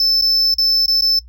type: tone with dropouts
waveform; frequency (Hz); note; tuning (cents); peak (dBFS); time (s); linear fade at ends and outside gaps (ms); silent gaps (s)
triangle; 5274; E8; 0; -11; 0-1.19; 2; 0.213-0.221 / 0.541-0.583 / 0.86-0.88 / 1.01-1.021
effects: noise-tail reverb RT60 0.1 s tail -20 dB re dry + added 60 Hz sine -37 dBFS peak until 1.28 s